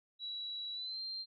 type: tone with pitch glide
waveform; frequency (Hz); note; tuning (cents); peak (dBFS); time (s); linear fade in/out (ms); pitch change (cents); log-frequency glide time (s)
sine; 3911 to 4168; B7 to C8; -18 to -7; -39; 0.19-1.26; 50; +111; 0.73-1
effects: none